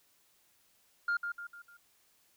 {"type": "tone with echo", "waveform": "sine", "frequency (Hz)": 1406, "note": "F6", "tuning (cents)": 11, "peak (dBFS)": -26, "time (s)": [1.08, 1.17], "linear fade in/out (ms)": 5, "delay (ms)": 150, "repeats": 4, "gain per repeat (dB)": -7, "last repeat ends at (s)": 1.77, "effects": ["tanh soft clip ceiling -26 dBFS", "white hiss -69 dBFS RMS until 2.36 s"]}